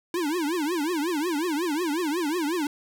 square tone with vibrato, 322.6 Hz, E4, 37 cents flat, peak -25 dBFS, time 0.14-2.67 s, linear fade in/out 2 ms, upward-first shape triangle, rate 5.5 Hz, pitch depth 260 cents each way, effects none

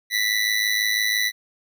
25% pulse tone with amplitude modulation, 1975.5 Hz, B6, in tune, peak -13 dBFS, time 0.1-1.32 s, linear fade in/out 50 ms, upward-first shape sine, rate 106 Hz, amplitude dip 70%, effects none

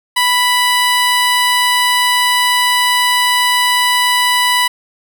15% pulse tone, 987.8 Hz, B5, in tune, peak -4 dBFS, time 0.16-4.68 s, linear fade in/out 10 ms, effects none

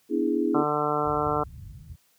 sine chord, E dominant seventh, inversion second, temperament equal, 246.9 / 293.7 / 329.6 / 415.3 Hz, B3 / D4 / E4 / G#4, 0 / 0 / 0 / 0 cents, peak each -29 / -27 / -26 / -28 dBFS, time 0.09-0.65 s, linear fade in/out 50 ms
harmonic tone, 148.9 Hz, D3, 24 cents sharp, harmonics 1 / 2 / 3 / 4 / 5 / 6 / 7 / 8 / 9, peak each -35 / -33 / -29 / -32 / -30 / -35 / -32 / -33 / -30 dBFS, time 0.54-1.44 s, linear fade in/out 10 ms
white low-pass noise, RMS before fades -39 dBFS, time 1.02-1.96 s, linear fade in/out 20 ms, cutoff 110 Hz, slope 24 dB/octave
effects white hiss -65 dBFS RMS until 2.18 s + high-pass 60 Hz 12 dB/octave

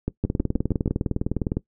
two click trains, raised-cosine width 3 ms, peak -10 / -11 dBFS, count 27 / 6, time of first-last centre 0.25-1.57 / 0.08-0.877 s, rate 19.7 / 6.27 Hz, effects noise-tail reverb RT60 0.1 s tail -19 dB re dry

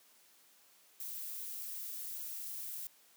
violet noise, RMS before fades -43 dBFS, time 1-2.87 s, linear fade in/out 2 ms, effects white hiss -65 dBFS RMS until 3.16 s + high-pass 200 Hz 12 dB/octave

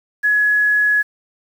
sine tone with quantisation, 1687 Hz, G#6, 27 cents sharp, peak -12 dBFS, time 0.23-1.03 s, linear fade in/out 20 ms, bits 7, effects none

